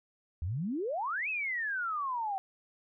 sine exponential two-way sweep, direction up then down, 75.6 to 2637 to 754 Hz, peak -31 dBFS, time 0.42-2.38 s, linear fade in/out 0 ms, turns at 1.29 s, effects none

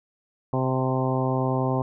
harmonic tone with a mistuned harmonic, 130.3 Hz, C3, 7 cents flat, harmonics 1 / 2 / 3 / 4 / 5 / 6 / 7 / 8, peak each -25 / -28 / -30 / -31 / -32 / -33 / -33 / -34 dBFS, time 0.53-1.82 s, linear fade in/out 2 ms, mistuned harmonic 7, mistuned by -18 cents, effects none

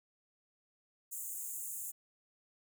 pink high-pass noise, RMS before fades -42 dBFS, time 1.11-1.92 s, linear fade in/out 20 ms, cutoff 6700 Hz, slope 96 dB/octave, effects none

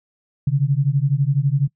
sine beating tone pair, 134 / 146 Hz, C3 / D3, +42 / -10 cents, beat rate 12 Hz, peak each -18 dBFS, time 0.47-1.68 s, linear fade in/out 5 ms, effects noise-tail reverb RT60 0.1 s tail -22 dB re dry

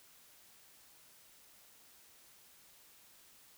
silence, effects white hiss -62 dBFS RMS until 3.57 s

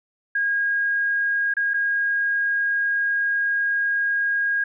sine tone with dropouts, 1632 Hz, G#6, 31 cents flat, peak -19 dBFS, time 0.35-4.64 s, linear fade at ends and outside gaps 5 ms, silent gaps 1.539-1.567 / 1.736-1.741 s, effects none

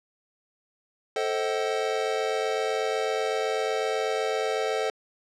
square chord, A diminished seventh, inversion none, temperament just, 440 / 528 / 633.6 / 760.3 Hz, A4 / C5 / Eb5 / Gb5, 0 / +16 / +31 / +47 cents, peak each -29 / -32 / -33 / -33 dBFS, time 1.16-4.9 s, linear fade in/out 2 ms, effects low-pass 6000 Hz 12 dB/octave

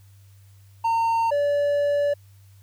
triangle tone pair in turn, 914 / 576.8 Hz, A#5 / D5, -34 / -31 cents, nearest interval minor sixth, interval 797 cents, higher first, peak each -17 dBFS, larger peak neither, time 0.84-1.31 / 1.31-2.14 s, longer second, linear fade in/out 10 ms, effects added 98 Hz sine -48 dBFS peak until 2.62 s + white hiss -62 dBFS RMS until 2.62 s

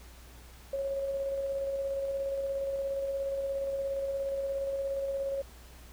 sine tone with tremolo, 549 Hz, C#5, 17 cents flat, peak -29 dBFS, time 0.73-5.42 s, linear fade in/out 5 ms, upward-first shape square, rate 17 Hz, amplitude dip 25%, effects added 60 Hz sine -50 dBFS peak until 5.92 s + pink hiss -55 dBFS RMS until 5.92 s

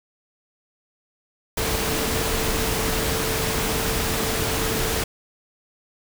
sine tone in noise, 444.6 Hz, A4, 18 cents sharp, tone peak -30 dBFS, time 1.57-5.04 s, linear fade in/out 5 ms, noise pink, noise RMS -24 dBFS, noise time 1.57-5.04 s, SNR -9 dB, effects none

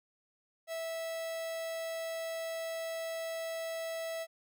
45% pulse tone, 655 Hz, E5, 11 cents flat, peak -36 dBFS, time 0.67-4.27 s, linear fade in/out 50 ms, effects none

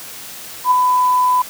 sine tone with ADSR envelope, 1000 Hz, B5, 21 cents sharp, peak -7 dBFS, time 0.64-1.42 s, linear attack 74 ms, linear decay 7 ms, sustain -4 dB, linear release 4 ms, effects white hiss -33 dBFS RMS until 1.49 s + high-pass 80 Hz 12 dB/octave

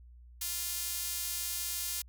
sawtooth tone with high-pass filter, 349.2 Hz, F4, in tune, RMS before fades -36 dBFS, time 0.41-2.02 s, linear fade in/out 5 ms, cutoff 6500 Hz, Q 0.52, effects added 60 Hz sine -51 dBFS peak until 2.08 s

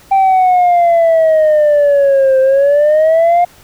sine exponential two-way sweep, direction down then up, 784 to 523.3 to 711 Hz, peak -4 dBFS, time 0.11-3.45 s, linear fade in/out 10 ms, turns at 2.4 s, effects tanh soft clip ceiling -5 dBFS + pink hiss -43 dBFS RMS until 3.63 s

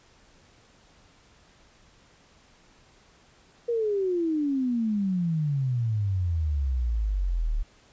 sine exponential sweep, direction down, 481.4 to 35.64 Hz, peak -23 dBFS, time 3.68-7.63 s, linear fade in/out 10 ms, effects pink hiss -58 dBFS RMS until 7.92 s + resampled to 16000 Hz

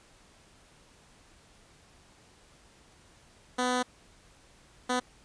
10% pulse tone bursts at uneven times, 250 Hz, B3, 21 cents sharp, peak -18 dBFS, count 2, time 3.58-3.83 / 4.89-5 s, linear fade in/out 10 ms, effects pink hiss -59 dBFS RMS until 5.24 s + resampled to 22050 Hz

